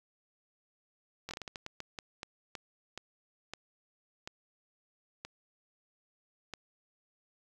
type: slowing click train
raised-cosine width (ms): 0.2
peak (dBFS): -23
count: 17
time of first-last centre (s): 1.29-6.537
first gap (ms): 20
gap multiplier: 1.32
effects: 9-bit